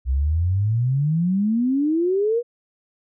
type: exponential sweep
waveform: sine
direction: up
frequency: 62 to 489.9 Hz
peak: -17 dBFS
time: 0.05-2.43 s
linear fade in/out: 50 ms
effects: none